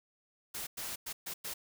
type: noise bursts at uneven times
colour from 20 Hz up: white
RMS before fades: -40 dBFS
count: 5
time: 0.54-0.67 / 0.77-0.96 / 1.06-1.13 / 1.26-1.34 / 1.44-1.54 s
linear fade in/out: 10 ms
effects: none

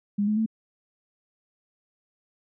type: tone with pitch steps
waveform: sine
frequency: 204 / 212.5 / 221.4 Hz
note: G#3 / G#3 / A3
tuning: -31 / +40 / +11 cents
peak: -21 dBFS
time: 0.18-0.462 s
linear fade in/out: 10 ms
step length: 94 ms
effects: none

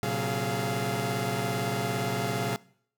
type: tone cluster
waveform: sawtooth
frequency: 116.2 / 133.8 / 185.4 / 421.2 / 692 Hz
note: A#2 / C3 / F#3 / G#4 / F5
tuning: -5 / +39 / +4 / +24 / -16 cents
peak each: -30 dBFS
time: 0.03-2.56 s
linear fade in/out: 0 ms
effects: noise-tail reverb RT60 0.6 s tail -22 dB re dry

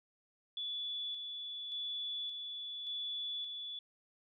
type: tone with tremolo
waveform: sine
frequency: 3441 Hz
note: A7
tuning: 39 cents flat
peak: -37 dBFS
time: 0.57-3.79 s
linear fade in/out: 2 ms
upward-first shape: square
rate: 0.87 Hz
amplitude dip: 35%
effects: none

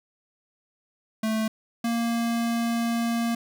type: tone pair in turn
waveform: square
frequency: 219.6 / 232.7 Hz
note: A3 / A#3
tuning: -3 / -3 cents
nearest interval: minor second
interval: 100 cents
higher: second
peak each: -24 dBFS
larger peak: neither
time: 1.23-1.48 / 1.84-3.35 s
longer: second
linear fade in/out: 5 ms
effects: none

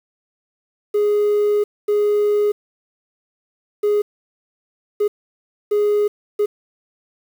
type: tone bursts at uneven times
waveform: triangle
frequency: 415.3 Hz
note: G#4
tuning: in tune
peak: -11 dBFS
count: 6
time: 0.94-1.64 / 1.88-2.52 / 3.83-4.02 / 5-5.08 / 5.71-6.08 / 6.39-6.46 s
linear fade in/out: 10 ms
effects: tanh soft clip ceiling -9 dBFS + 7-bit

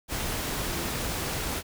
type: tone in noise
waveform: sine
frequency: 342.7 Hz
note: F4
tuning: 33 cents flat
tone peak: -40 dBFS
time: 0.62-0.89 s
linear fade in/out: 50 ms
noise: pink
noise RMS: -31 dBFS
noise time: 0.08-1.63 s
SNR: -12 dB
effects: none

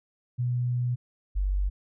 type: tone pair in turn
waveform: sine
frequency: 123 / 48.04 Hz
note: B2 / G1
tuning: -7 / -34 cents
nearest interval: octave + major third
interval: 1627 cents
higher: first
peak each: -24 / -23 dBFS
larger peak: second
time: 0.38-0.96 / 1.35-1.7 s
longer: first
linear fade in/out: 20 ms
effects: none

